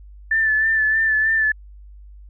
sine tone with vibrato, 1760 Hz, A6, in tune, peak -15 dBFS, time 0.31-1.52 s, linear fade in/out 5 ms, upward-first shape sine, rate 3.2 Hz, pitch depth 32 cents each way, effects added 50 Hz sine -39 dBFS peak until 2.29 s

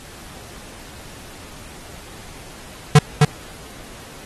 square tone with echo, 148.5 Hz, D3, 20 cents sharp, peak -6 dBFS, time 2.95-2.99 s, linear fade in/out 5 ms, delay 260 ms, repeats 1, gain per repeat -3 dB, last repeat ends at 3.25 s, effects pink hiss -40 dBFS RMS until 4.25 s + AAC 32 kbps

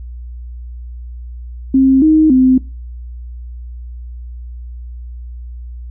sine tone with pitch steps, 266.1 / 312.5 / 258.3 Hz, C4 / D#4 / C4, +29 / +8 / -22 cents, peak -6 dBFS, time 1.74-2.58 s, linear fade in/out 5 ms, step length 280 ms, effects noise-tail reverb RT60 0.3 s tail -20 dB re dry + added 60 Hz sine -26 dBFS peak until 5.9 s

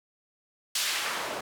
white noise with band-pass filter sweep, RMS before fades -31 dBFS, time 0.75-1.41 s, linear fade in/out 5 ms, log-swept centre 4200 to 480 Hz, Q 0.77, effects none

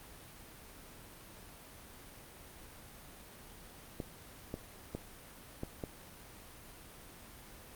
clicks, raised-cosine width 2 ms, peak -24 dBFS, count 5, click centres 4.002 / 4.541 / 4.95 / 5.634 / 5.838 s, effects pink hiss -53 dBFS RMS until 7.75 s + Opus 32 kbps

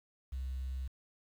sine tone, 65.41 Hz, C2, in tune, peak -34 dBFS, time 0.32-0.88 s, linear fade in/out 10 ms, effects tanh soft clip ceiling -33 dBFS + 10-bit

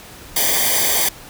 white noise with comb filter, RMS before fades -17 dBFS, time 0.36-1.09 s, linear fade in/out 5 ms, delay 0.74 ms, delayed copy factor -1, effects pink hiss -39 dBFS RMS until 1.29 s

